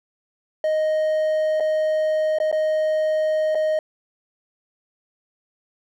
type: tone with dropouts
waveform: triangle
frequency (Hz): 622.3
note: D#5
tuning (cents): 0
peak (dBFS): -16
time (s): 0.64-3.79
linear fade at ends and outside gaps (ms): 2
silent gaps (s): 1.6-1.605 / 2.386-2.401 / 2.515-2.526 / 3.548-3.553
effects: none